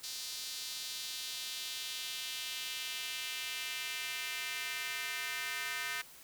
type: tone with high-pass filter sweep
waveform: square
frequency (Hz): 139.5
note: C#3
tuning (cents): +11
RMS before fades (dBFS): -40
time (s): 0.03-6.02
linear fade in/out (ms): 10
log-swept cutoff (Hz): 4500 to 1800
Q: 1.9
effects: white hiss -55 dBFS RMS until 6.23 s